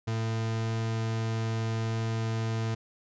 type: tone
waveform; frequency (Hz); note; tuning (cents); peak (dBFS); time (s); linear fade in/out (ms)
40% pulse; 112.4; A2; +37; -27; 0.07-2.75; 10
effects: resampled to 16000 Hz